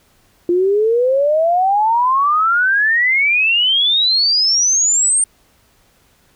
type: exponential sweep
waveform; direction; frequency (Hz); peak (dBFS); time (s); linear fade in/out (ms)
sine; up; 343.3 to 8890; -11; 0.49-5.24; 2
effects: pink hiss -55 dBFS RMS until 6.35 s